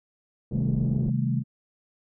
pink low-pass noise, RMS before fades -35 dBFS, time 0.51-1.1 s, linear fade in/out 5 ms, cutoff 470 Hz, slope 24 dB/octave
sine chord, A half-diminished seventh, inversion first, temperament just, 132 / 158.4 / 198 / 220 Hz, C3 / Eb3 / G3 / A3, +16 / +31 / +18 / 0 cents, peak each -25 / -30 / -31 / -29 dBFS, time 0.51-1.44 s, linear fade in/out 50 ms
effects none

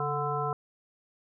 harmonic tone with a mistuned harmonic, 146.83 Hz, D3, in tune, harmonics 1 / 3 / 5 / 7 / 9, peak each -34 / -34 / -34 / -34 / -34 dBFS, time 0-0.53 s, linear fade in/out 2 ms, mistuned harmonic 1, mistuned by -65 cents, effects none

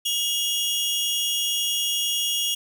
sawtooth tone pair together, 2857 / 3328 Hz, F7 / G#7, +39 / +3 cents, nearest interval minor third, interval 264 cents, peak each -22 dBFS, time 0.05-2.55 s, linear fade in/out 10 ms, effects none

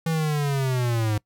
square linear sweep, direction down, 164.81 to 103.8 Hz, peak -22 dBFS, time 0.06-1.18 s, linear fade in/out 5 ms, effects noise-tail reverb RT60 0.1 s tail -23 dB re dry

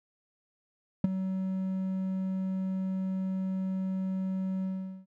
triangle tone with ADSR envelope, 189 Hz, F#3, 37 cents sharp, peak -15 dBFS, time 1.04-5.06 s, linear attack 4 ms, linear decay 16 ms, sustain -12 dB, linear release 420 ms, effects none

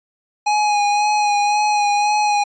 square tone with vibrato, 831 Hz, G#5, 1 cent sharp, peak -15 dBFS, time 0.46-2.44 s, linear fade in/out 10 ms, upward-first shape sine, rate 1.9 Hz, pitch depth 23 cents each way, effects resampled to 16000 Hz

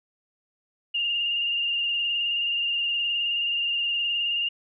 sine tone with vibrato, 2815 Hz, F7, 13 cents sharp, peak -23 dBFS, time 0.94-4.49 s, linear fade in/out 10 ms, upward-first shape sine, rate 19 Hz, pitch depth 29 cents each way, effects none

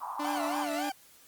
pink band-pass noise, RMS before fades -37 dBFS, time 0-0.66 s, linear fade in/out 20 ms, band 840 to 1100 Hz, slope 48 dB/octave
sawtooth tone, 293.7 Hz, D4, in tune, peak -29 dBFS, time 0.19-0.9 s, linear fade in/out 10 ms
40% pulse tone with vibrato, 727 Hz, F#5, 31 cents flat, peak -32 dBFS, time 0.24-0.92 s, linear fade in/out 5 ms, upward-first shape sine, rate 3.6 Hz, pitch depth 190 cents each way
effects white hiss -58 dBFS RMS until 1.27 s + Opus 24 kbps

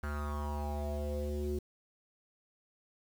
square tone with low-pass filter sweep, 73.6 Hz, D2, 4 cents sharp, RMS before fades -36 dBFS, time 0.03-1.59 s, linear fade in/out 5 ms, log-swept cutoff 1500 to 350 Hz, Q 5.1, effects 9-bit

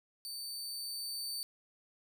sawtooth tone with level ramp, 4567 Hz, D8, 49 cents flat, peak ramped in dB -38 to -34 dBFS, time 0.25-1.43 s, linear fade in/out 0 ms, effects none

